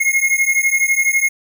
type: beating tone pair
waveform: square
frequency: 2150 / 2162 Hz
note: C7 / C#7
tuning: +47 / -44 cents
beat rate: 12 Hz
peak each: -17 dBFS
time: 0-1.29 s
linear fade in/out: 10 ms
effects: none